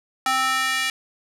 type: tone with high-pass filter sweep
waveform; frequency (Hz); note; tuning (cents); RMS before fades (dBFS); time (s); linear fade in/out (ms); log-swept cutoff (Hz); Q
square; 261.6; C4; 0; -22; 0.26-0.9; 2; 1000 to 2200; 1.8
effects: low-pass 12000 Hz 12 dB/octave